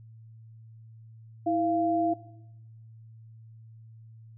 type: tone pair together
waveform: sine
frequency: 325.6 / 690 Hz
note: E4 / F5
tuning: -21 / -21 cents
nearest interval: octave + minor second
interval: 1300 cents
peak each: -26 dBFS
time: 1.46-2.14 s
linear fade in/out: 10 ms
effects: noise-tail reverb RT60 0.9 s tail -17 dB re dry + added 112 Hz sine -47 dBFS peak until 4.37 s